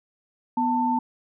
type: tone pair together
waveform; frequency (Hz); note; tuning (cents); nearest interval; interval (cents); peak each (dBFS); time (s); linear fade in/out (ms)
sine; 246.9 / 891.1; B3 / A5; 0 / +22; octave + minor seventh; 2222; -24 / -22; 0.57-0.99; 5
effects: none